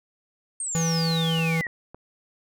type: exponential sweep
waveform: sine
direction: down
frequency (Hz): 8710 to 1864.7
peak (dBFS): -27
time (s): 0.6-1.67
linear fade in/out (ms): 2
type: tone with pitch glide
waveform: square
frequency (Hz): 164.81 to 163.58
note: E3 to E3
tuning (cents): 0 to -13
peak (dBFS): -23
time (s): 0.75-1.61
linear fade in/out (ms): 0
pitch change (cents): -13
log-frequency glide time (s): 0.97-1.29
type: click train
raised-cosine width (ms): 1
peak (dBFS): -27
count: 4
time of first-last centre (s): 1.11-1.946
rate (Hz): 3.59
effects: none